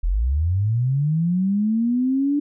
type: linear sweep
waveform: sine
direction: up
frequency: 37.61 to 293.7 Hz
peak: -17 dBFS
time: 0.03-2.4 s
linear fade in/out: 10 ms
effects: none